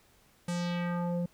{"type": "tone with low-pass filter sweep", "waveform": "square", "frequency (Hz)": 174.61, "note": "F3", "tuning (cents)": 0, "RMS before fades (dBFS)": -32, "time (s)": [0.48, 1.26], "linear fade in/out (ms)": 5, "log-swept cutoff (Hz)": [9600, 370], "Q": 1.9, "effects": ["pink hiss -64 dBFS RMS until 1.33 s"]}